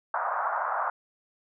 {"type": "band-pass noise", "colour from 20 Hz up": "white", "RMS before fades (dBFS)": -29, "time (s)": [0.14, 0.9], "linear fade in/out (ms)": 2, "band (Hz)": [630, 1400], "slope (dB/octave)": 48, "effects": []}